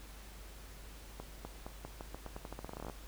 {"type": "accelerating click train", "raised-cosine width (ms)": 1, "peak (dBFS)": -29, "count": 21, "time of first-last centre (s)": [1.2, 2.898], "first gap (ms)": 250, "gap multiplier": 0.86, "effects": ["added 50 Hz sine -50 dBFS peak until 3.07 s", "pink hiss -55 dBFS RMS until 3.07 s"]}